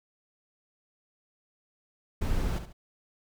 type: noise with echo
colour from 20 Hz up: brown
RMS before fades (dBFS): -27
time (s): 2.21-2.59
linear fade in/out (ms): 10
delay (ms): 70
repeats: 2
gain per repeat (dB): -9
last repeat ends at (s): 2.73
effects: none